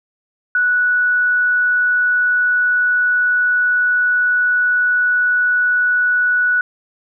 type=tone; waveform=sine; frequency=1474 Hz; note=F#6; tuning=7 cents flat; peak=-12 dBFS; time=0.55-6.61 s; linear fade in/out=2 ms; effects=none